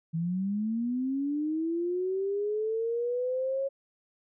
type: linear sweep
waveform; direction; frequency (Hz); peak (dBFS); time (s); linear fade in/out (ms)
sine; up; 159.6 to 550; -27; 0.13-3.69; 20
effects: none